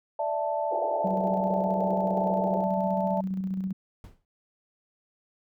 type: chord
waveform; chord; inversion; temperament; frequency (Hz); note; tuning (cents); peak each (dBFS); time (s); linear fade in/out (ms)
sine; D suspended second; none; just; 587.3 / 660.7 / 881; D5 / E5 / A5; 0 / +4 / +2; -30; 0.19-3.21; 5
type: band-pass noise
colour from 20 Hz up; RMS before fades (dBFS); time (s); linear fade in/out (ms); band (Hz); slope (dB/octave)
white; -34; 0.71-2.64; 2; 330 to 870; 96
type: tone with tremolo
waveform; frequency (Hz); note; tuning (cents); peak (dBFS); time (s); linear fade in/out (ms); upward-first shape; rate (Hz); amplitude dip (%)
sine; 189.5; F#3; +42; -26; 1.04-3.73; 10; square; 15; 35
type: noise with exponential decay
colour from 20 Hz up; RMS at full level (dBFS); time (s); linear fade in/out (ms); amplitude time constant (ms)
brown; -40; 4.04-4.25; 2; 45
effects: none